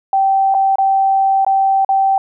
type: tone with dropouts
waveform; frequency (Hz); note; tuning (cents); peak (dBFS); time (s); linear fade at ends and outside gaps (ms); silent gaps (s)
sine; 777; G5; -16; -10; 0.13-2.18; 2; 0.542-0.547 / 0.757-0.784 / 1.448-1.465 / 1.848-1.89
effects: none